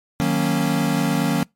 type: chord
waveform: square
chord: D# minor seventh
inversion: none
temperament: equal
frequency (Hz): 155.56 / 185 / 233.1 / 277.2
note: D#3 / F#3 / A#3 / C#4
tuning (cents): 0 / 0 / 0 / 0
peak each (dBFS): -24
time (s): 0.2-1.43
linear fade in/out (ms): 0
effects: noise-tail reverb RT60 0.2 s tail -26 dB re dry + MP3 64 kbps